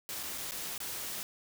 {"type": "noise with dropouts", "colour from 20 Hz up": "white", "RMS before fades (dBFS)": -39, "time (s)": [0.09, 1.23], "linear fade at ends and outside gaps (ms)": 0, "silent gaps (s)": [[0.23, 0.234], [0.377, 0.381], [0.51, 0.519], [0.779, 0.803]], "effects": []}